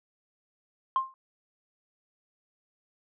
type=tone with exponential decay; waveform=sine; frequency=1057 Hz; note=C6; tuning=17 cents sharp; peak=-18 dBFS; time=0.96-1.14 s; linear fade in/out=1 ms; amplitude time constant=39 ms; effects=tanh soft clip ceiling -17 dBFS